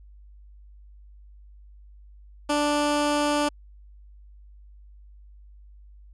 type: tone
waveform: 15% pulse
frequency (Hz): 293.7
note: D4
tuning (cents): 0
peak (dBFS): -15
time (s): 2.49-3.49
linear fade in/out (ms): 10
effects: added 50 Hz sine -46 dBFS peak until 6.13 s + resampled to 24000 Hz